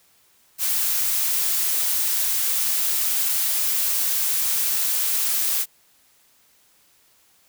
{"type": "noise", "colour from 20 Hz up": "blue", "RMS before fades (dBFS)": -22, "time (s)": [0.58, 5.66], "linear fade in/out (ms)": 50, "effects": ["white hiss -59 dBFS RMS until 7.48 s"]}